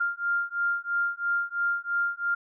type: beating tone pair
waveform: sine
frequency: 1396.9 / 1399.9 Hz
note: F6 / F6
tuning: 0 / +4 cents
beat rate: 3 Hz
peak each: -28 dBFS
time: 0-2.35 s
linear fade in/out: 10 ms
effects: none